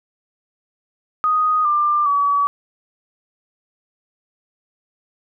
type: tone with pitch steps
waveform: sine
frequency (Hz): 1244.5 / 1191 / 1139.9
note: D#6 / D6 / C#6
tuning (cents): 0 / +24 / +48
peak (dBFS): -14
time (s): 1.24-2.47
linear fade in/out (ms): 0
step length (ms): 410
effects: none

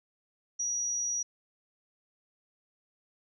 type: tone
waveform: sine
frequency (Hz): 5790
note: F#8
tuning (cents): -38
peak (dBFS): -29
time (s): 0.59-1.23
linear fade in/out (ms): 10
effects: none

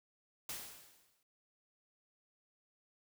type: noise with exponential decay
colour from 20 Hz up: white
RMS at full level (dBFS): -41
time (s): 0.49-1.23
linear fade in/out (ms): 2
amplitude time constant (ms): 160
effects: none

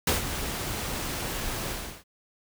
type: noise with ADSR envelope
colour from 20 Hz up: pink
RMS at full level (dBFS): -22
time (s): 0.07-2.04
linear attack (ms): 4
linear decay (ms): 140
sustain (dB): -10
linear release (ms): 350
effects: none

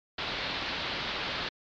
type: low-pass noise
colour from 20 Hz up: white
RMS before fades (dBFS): -34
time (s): 0.18-1.49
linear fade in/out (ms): 5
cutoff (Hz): 4400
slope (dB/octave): 48
effects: MP3 64 kbps

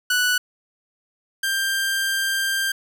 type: tone pair in turn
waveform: sawtooth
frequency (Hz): 1480 / 1584.6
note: F#6 / G6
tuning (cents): 0 / +18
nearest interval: minor second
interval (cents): 118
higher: second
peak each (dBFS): -14 / -17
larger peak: first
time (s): 0.1-0.38 / 1.43-2.72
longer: second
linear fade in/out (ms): 5
effects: none

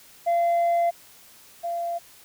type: tone pair in turn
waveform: sine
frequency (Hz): 686 / 686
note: F5 / F5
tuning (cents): -31 / -31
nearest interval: unison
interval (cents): 0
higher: neither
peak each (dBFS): -16 / -25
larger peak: first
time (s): 0.26-0.91 / 1.63-1.99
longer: first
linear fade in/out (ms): 20
effects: tanh soft clip ceiling -18 dBFS + white hiss -51 dBFS RMS until 2.24 s

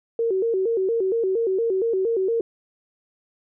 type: tone with vibrato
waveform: sine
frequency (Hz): 417.8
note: G#4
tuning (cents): +10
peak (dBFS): -19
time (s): 0.19-2.41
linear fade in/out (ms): 2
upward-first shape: square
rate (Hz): 4.3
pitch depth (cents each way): 170
effects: none

